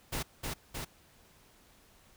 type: noise with echo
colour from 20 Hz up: pink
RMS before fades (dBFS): -35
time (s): 0.12-0.23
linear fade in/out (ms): 10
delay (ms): 310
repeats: 2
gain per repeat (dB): -2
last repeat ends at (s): 0.85
effects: pink hiss -62 dBFS RMS until 2.16 s